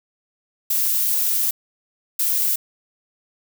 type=noise bursts at uneven times; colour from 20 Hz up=violet; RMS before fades=-20 dBFS; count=2; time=0.7-1.51 / 2.19-2.56 s; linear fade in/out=5 ms; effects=none